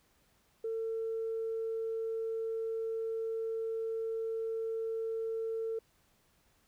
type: tone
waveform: sine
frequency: 450 Hz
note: A4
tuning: 39 cents sharp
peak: -32 dBFS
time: 0.64-5.79 s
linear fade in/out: 5 ms
effects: tanh soft clip ceiling -28 dBFS + pink hiss -70 dBFS RMS until 6.67 s